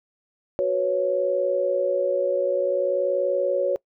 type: chord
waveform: sine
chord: F# suspended fourth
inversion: none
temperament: equal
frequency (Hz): 370 / 493.9 / 554.4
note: F#4 / B4 / C#5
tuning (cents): 0 / 0 / 0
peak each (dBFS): -27 / -27 / -21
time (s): 0.59-3.76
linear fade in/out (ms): 0
effects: noise-tail reverb RT60 0.1 s tail -23 dB re dry